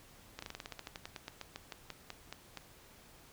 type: slowing click train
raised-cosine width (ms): 0.2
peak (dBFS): -25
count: 21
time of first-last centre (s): 0.39-2.573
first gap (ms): 34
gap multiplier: 1.11
effects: pink hiss -59 dBFS RMS until 3.32 s